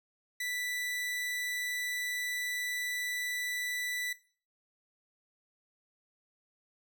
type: tone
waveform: sawtooth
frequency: 1975.5 Hz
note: B6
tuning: in tune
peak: -30 dBFS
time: 0.4-4.13 s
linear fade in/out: 5 ms
effects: noise-tail reverb RT60 0.4 s tail -17 dB re dry